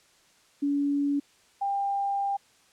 sine tone pair in turn, 284.6 / 796.6 Hz, C#4 / G5, +46 / +28 cents, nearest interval octave + tritone, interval 1782 cents, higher second, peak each -23 / -25 dBFS, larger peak first, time 0.62-1.2 / 1.61-2.37 s, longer second, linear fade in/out 10 ms, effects white hiss -61 dBFS RMS until 2.72 s + low-pass 8000 Hz 12 dB/octave

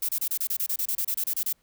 violet noise bursts, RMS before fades -27 dBFS, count 16, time 0.02-1.528 s, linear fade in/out 5 ms, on 68 ms, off 28 ms, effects pink hiss -68 dBFS RMS until 1.62 s

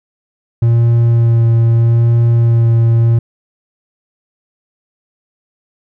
triangle tone with vibrato, 116.3 Hz, A#2, 4 cents flat, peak -5 dBFS, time 0.62-3.19 s, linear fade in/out 5 ms, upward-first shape sine, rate 0.79 Hz, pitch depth 15 cents each way, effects none

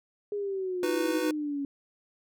sine exponential sweep, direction down, 415.3 to 277.2 Hz, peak -29 dBFS, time 0.32-1.65 s, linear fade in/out 2 ms
square chord, B major, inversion first, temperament just, 308.7 / 370.4 / 493.9 Hz, D#4 / F#4 / B4, -14 / +2 / 0 cents, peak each -33 / -34 / -32 dBFS, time 0.83-1.31 s, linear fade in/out 2 ms
effects none

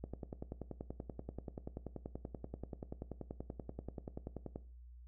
click train, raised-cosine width 2 ms, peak -29 dBFS, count 48, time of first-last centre 0.04-4.559 s, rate 10.4 Hz, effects noise-tail reverb RT60 0.4 s tail -17 dB re dry + added 60 Hz sine -52 dBFS peak until 5.07 s

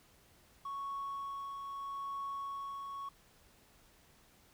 triangle tone with tremolo, 1108.7 Hz, C#6, in tune, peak -34 dBFS, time 0.65-3.09 s, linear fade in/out 5 ms, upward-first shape triangle, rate 0.79 Hz, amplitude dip 45%, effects tanh soft clip ceiling -34 dBFS + pink hiss -65 dBFS RMS until 4.53 s

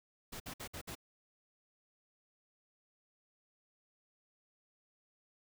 pink noise bursts, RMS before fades -45 dBFS, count 5, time 0.32-0.953 s, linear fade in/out 10 ms, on 81 ms, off 57 ms, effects none

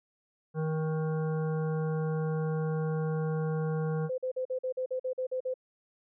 harmonic tone, 157.4 Hz, D#3, 20 cents sharp, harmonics 1 / 3 / 5 / 7 / 9 / 10, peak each -29 / -34 / -44 / -47 / -48 / -55 dBFS, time 0.54-4.1 s, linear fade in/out 50 ms
sine tone bursts, 513 Hz, C5, 34 cents flat, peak -29 dBFS, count 11, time 4.09-5.541 s, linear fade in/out 10 ms, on 91 ms, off 45 ms
effects none

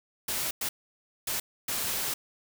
white noise bursts at uneven times, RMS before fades -31 dBFS, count 4, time 0.28-0.51 / 0.61-0.69 / 1.27-1.4 / 1.68-2.14 s, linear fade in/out 5 ms, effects none

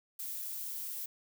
violet noise, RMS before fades -40 dBFS, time 0.19-1.06 s, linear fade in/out 5 ms, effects none

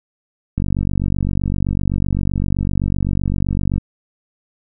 click train, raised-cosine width 5 ms, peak -7 dBFS, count 154, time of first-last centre 0.58-3.781 s, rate 47.8 Hz, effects none

